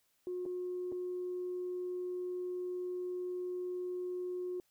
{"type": "tone with dropouts", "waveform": "sine", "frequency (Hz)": 361.1, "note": "F#4", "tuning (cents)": -42, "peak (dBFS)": -35, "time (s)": [0.27, 4.6], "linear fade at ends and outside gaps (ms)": 1, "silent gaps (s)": [[0.454, 0.461], [0.918, 0.923]], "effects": ["tanh soft clip ceiling -31 dBFS", "white hiss -75 dBFS RMS until 4.7 s"]}